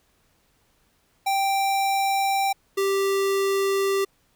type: tone pair in turn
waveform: square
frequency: 784 / 392 Hz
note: G5 / G4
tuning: 0 / 0 cents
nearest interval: octave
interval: 1200 cents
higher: first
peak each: -21 dBFS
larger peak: neither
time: 1.26-2.53 / 2.77-4.05 s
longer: second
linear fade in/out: 10 ms
effects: pink hiss -65 dBFS RMS until 4.35 s

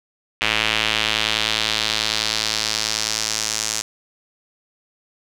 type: tone with band-pass filter sweep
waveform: square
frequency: 54.7 Hz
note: A1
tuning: 9 cents flat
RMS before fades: -22 dBFS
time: 0.41-3.82 s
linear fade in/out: 5 ms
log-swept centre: 2700 to 6500 Hz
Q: 2.1
effects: none

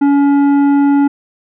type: tone with tanh clipping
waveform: sine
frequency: 282.7 Hz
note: C#4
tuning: 34 cents sharp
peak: -9 dBFS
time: 0.01-1.08 s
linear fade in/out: 10 ms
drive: 10 dB
effects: none

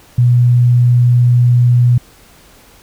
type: tone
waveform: sine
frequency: 122.1 Hz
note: B2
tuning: 19 cents flat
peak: -6 dBFS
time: 0.18-1.98 s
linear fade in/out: 5 ms
effects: pink hiss -44 dBFS RMS until 2.82 s

